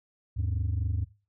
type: tone pair together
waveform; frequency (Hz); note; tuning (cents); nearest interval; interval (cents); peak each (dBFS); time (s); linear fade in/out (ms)
sine; 77.78 / 101.68; D#2 / G#2; 0 / -36; perfect fourth; 464; -27; 0.36-1.05; 20
effects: noise-tail reverb RT60 0.3 s tail -18 dB re dry + tanh soft clip ceiling -23 dBFS